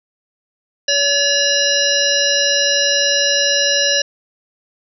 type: harmonic tone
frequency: 569 Hz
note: C#5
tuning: 45 cents sharp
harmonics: 1 / 3 / 5 / 7 / 9 / 10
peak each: -20 / -20 / -20 / -20 / -20 / -20 dBFS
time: 0.88-4.02 s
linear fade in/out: 5 ms
effects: none